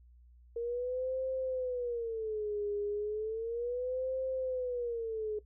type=tone with vibrato; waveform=sine; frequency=463.1 Hz; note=A#4; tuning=11 cents flat; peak=-32 dBFS; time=0.56-5.39 s; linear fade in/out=5 ms; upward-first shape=sine; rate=0.34 Hz; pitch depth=210 cents each way; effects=noise-tail reverb RT60 0.1 s tail -17 dB re dry + added 60 Hz sine -56 dBFS peak until 5.45 s